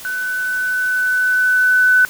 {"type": "tone with level ramp", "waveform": "sine", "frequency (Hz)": 1502, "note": "F#6", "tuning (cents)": 26, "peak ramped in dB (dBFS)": [-20, -8], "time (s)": [0.05, 2.05], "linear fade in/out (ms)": 0, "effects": ["white hiss -35 dBFS RMS until 2.09 s"]}